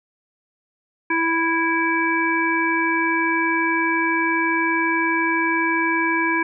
harmonic tone, 329.6 Hz, E4, in tune, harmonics 1 / 3 / 5 / 7, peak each -23 / -23 / -23 / -23 dBFS, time 1.1-6.43 s, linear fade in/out 5 ms, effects none

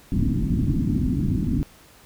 white low-pass noise, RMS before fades -22 dBFS, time 0.12-1.63 s, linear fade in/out 0 ms, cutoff 280 Hz, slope 48 dB/octave, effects pink hiss -51 dBFS RMS until 2.05 s

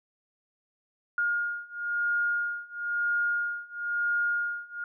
sine beating tone pair, 1421 / 1422 Hz, F6 / F6, +30 / +31 cents, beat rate 1 Hz, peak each -30 / -29 dBFS, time 1.18-4.84 s, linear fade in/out 2 ms, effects none

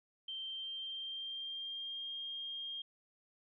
sine tone with pitch glide, 3136 to 3220 Hz, G7 to G7, 0 to +46 cents, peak -40 dBFS, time 0.28-2.82 s, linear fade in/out 5 ms, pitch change +46 cents, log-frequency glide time 0.43-2.11 s, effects none

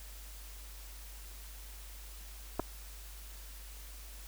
clicks, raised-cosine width 1 ms, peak -19 dBFS, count 2, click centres 2.595 / 2.598 s, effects added 50 Hz sine -47 dBFS peak until 4.27 s + white hiss -53 dBFS RMS until 4.27 s

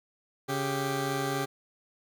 15% pulse tone pair together, 138.95 / 393 Hz, C#3 / G4, +4 / +4 cents, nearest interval octave + tritone, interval 1800 cents, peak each -25 dBFS, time 0.48-1.46 s, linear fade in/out 20 ms, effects none

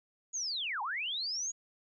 sine linear two-way sweep, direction down then up, 6820 to 786 to 6820 Hz, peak -33 dBFS, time 0.33-1.52 s, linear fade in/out 20 ms, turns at 0.82 s, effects none

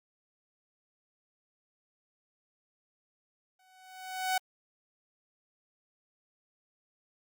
sawtooth tone with exponential growth, 748 Hz, F#5, 19 cents sharp, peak -22 dBFS, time 3.59-4.38 s, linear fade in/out 5 ms, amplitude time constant 170 ms, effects Opus 48 kbps

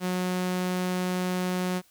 sawtooth tone, 182.2 Hz, F#3, 26 cents flat, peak -22 dBFS, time 0-1.82 s, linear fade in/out 50 ms, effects white hiss -61 dBFS RMS until 1.9 s

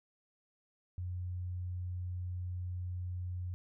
sine tone, 90 Hz, F#2, 47 cents flat, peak -36 dBFS, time 0.98-3.54 s, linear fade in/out 0 ms, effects none

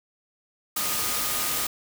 sine tone in noise, 1232 Hz, D#6, 17 cents flat, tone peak -37 dBFS, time 0.76-1.67 s, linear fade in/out 5 ms, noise white, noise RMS -27 dBFS, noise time 0.76-1.67 s, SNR -13 dB, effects none

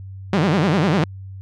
sawtooth tone with vibrato, 173.5 Hz, F3, 11 cents flat, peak -11 dBFS, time 0.33-1.04 s, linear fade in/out 2 ms, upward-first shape sine, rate 10 Hz, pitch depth 290 cents each way, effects added 96 Hz sine -32 dBFS peak until 1.41 s + low-pass 4000 Hz 12 dB/octave

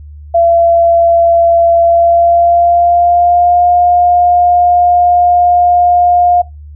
sine tone with pitch glide, 678 to 708.4 Hz, E5 to F5, +49 to +24 cents, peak -5 dBFS, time 0.34-6.42 s, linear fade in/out 10 ms, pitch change +75 cents, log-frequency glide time 1.81-3.66 s, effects noise-tail reverb RT60 0.2 s tail -20 dB re dry + added 74 Hz sine -28 dBFS peak until 6.75 s

